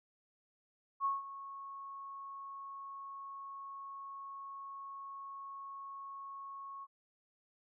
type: tone with ADSR envelope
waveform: sine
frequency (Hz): 1100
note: C#6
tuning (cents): -14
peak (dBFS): -29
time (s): 1-6.87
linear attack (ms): 50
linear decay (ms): 170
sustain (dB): -15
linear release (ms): 40
effects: none